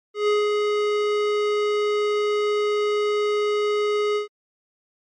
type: tone with ADSR envelope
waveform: square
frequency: 417.8 Hz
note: G#4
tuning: 10 cents sharp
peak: -17 dBFS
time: 0.14-4.28 s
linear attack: 140 ms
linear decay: 190 ms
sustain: -3 dB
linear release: 120 ms
effects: low-pass 4000 Hz 12 dB/octave + MP3 48 kbps